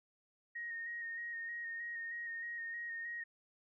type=tone with vibrato; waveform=sine; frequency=1863 Hz; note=A#6; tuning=2 cents flat; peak=-40 dBFS; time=0.55-3.24 s; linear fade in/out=10 ms; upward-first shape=square; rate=3.2 Hz; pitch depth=18 cents each way; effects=none